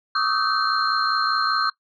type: tone cluster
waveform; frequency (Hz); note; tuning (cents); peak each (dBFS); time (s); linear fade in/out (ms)
sine; 1127 / 1236 / 1301 / 1539 / 4189; C#6 / D#6 / E6 / G6 / C8; +28 / -12 / -23 / -32 / +1; -25; 0.15-1.7; 5
effects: noise-tail reverb RT60 0.1 s tail -20 dB re dry + tanh soft clip ceiling -8 dBFS